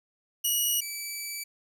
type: tone pair in turn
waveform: 10% pulse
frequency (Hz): 2908 / 2308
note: F#7 / D7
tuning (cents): -31 / -31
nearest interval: major third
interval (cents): 400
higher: first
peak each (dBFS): -16 / -25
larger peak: first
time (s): 0.44-0.81 / 0.81-1.44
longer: second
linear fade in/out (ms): 10
effects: none